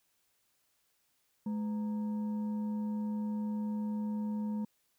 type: tone with frequency modulation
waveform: sine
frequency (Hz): 212.1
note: G#3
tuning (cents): +37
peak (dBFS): -32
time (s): 1.46-4.65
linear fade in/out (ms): 5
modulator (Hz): 716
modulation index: 0.25
effects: white hiss -75 dBFS RMS until 4.98 s